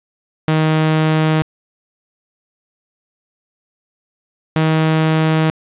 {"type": "tone pair in turn", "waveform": "sawtooth", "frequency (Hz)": [156.9, 158.36], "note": ["D#3", "D#3"], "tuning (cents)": [15, 31], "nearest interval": "unison", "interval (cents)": 16, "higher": "second", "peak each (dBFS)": -8, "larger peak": "neither", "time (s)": [[0.48, 1.42], [4.56, 5.5]], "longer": "neither", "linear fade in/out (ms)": 0, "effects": ["resampled to 8000 Hz", "7-bit"]}